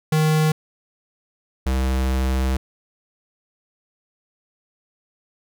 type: tone pair in turn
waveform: square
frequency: 155.56 / 65.22 Hz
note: D#3 / C2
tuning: 0 / -5 cents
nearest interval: octave + minor third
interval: 1505 cents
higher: first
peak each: -16 / -19 dBFS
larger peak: first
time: 0.12-0.52 / 1.66-2.57 s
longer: second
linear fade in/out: 5 ms
effects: none